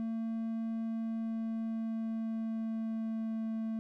triangle tone with pitch glide, 225.7 to 222.7 Hz, A3 to A3, +44 to +21 cents, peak -31 dBFS, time 0-3.79 s, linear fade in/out 0 ms, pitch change -23 cents, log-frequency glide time 0.8-3.51 s, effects none

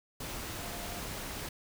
sine tone in noise, 698.5 Hz, F5, in tune, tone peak -47 dBFS, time 0.6-1 s, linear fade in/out 5 ms, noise pink, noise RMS -40 dBFS, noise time 0.2-1.49 s, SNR -10 dB, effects none

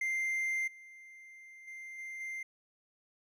triangle tone with level steps, 2093 Hz, C7, in tune, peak -29 / -49 / -42 / -39 / -36 dBFS, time 0.01-2.43 s, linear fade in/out 5 ms, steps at 0.67 / 1.67 / 1.98 / 2.2 s, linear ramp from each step 10 ms, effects none

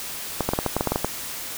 clicks, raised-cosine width 1 ms, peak -7 dBFS, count 11, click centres 0.407 / 0.49 / 0.535 / 0.589 / 0.663 / 0.766 / 0.809 / 0.873 / 0.92 / 0.959 / 1.046 s, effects white hiss -33 dBFS RMS until 1.57 s

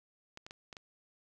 clicks, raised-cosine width 0.2 ms, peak -29 dBFS, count 5, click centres 0.374 / 0.465 / 0.509 / 0.728 / 0.768 s, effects none

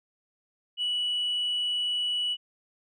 sine tone with frequency modulation, 2946 Hz, F#7, 8 cents flat, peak -24 dBFS, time 0.77-2.37 s, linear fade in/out 50 ms, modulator 32.1 Hz, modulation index 0.25, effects tanh soft clip ceiling -23 dBFS

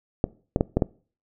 clicks, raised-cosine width 2 ms, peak -6 dBFS, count 5, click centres 0.241 / 0.561 / 0.609 / 0.77 / 0.822 s, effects noise-tail reverb RT60 0.4 s tail -22 dB re dry

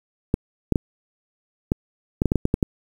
clicks, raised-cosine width 3 ms, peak -5 dBFS, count 11, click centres 0.341 / 0.723 / 0.758 / 1.719 / 2.219 / 2.257 / 2.319 / 2.357 / 2.454 / 2.541 / 2.628 s, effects 7-bit

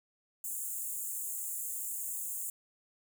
pink high-pass noise, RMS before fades -38 dBFS, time 0.44-2.5 s, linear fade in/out 2 ms, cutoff 6900 Hz, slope 96 dB/octave, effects none

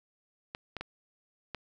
clicks, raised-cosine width 0.3 ms, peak -21 dBFS, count 4, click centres 0.549 / 0.767 / 0.81 / 1.547 s, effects none

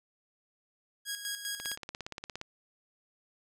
10% pulse tone with tremolo, 1646 Hz, G#6, 16 cents flat, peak -25 dBFS, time 1.05-1.77 s, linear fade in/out 50 ms, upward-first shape square, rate 5 Hz, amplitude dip 60%
click train, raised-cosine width 0.2 ms, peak -22 dBFS, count 15, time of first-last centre 1.6-2.414 s, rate 17.2 Hz
effects none

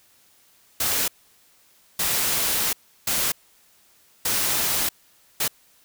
white noise bursts at uneven times, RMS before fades -23 dBFS, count 5, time 0.8-1.08 / 1.99-2.73 / 3.07-3.32 / 4.25-4.89 / 5.4-5.48 s, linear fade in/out 5 ms, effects white hiss -58 dBFS RMS until 5.84 s

